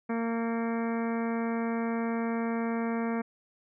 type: harmonic tone with a mistuned harmonic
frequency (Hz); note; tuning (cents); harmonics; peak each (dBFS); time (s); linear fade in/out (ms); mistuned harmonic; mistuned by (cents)
229.8; A#3; -25; 1 / 2 / 3 / 4 / 5 / 6 / 7 / 8 / 9 / 10; -29 / -35 / -39 / -41 / -43 / -45 / -46 / -47 / -48 / -49; 0.09-3.22; 10; 9; +50
effects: none